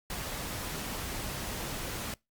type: noise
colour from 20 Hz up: pink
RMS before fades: -37 dBFS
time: 0.1-2.14 s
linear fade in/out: 2 ms
effects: noise-tail reverb RT60 0.2 s tail -24 dB re dry + Opus 48 kbps